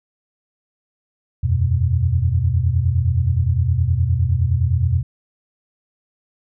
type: chord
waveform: sine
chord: E suspended second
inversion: none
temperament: equal with one note detuned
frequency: 82.41 / 92.07 / 123.47 Hz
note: E2 / F#2 / B2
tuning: 0 / -8 / 0 cents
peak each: -19 dBFS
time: 1.43-5.03 s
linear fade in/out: 10 ms
effects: none